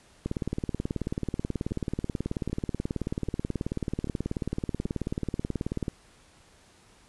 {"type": "two click trains", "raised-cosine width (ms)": 3, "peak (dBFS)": [-16, -24], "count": [105, 5], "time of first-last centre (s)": [[0.26, 5.882], [1.71, 4.86]], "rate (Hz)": [18.5, 1.27], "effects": ["pink hiss -58 dBFS RMS until 7.08 s", "resampled to 24000 Hz"]}